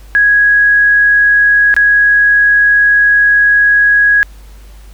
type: tone with dropouts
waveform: sine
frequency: 1661.2 Hz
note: G#6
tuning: in tune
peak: -5 dBFS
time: 0.15-4.23 s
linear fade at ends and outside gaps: 0 ms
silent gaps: 1.741-1.765 s
effects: added 50 Hz sine -32 dBFS peak until 4.93 s + pink hiss -45 dBFS RMS until 4.93 s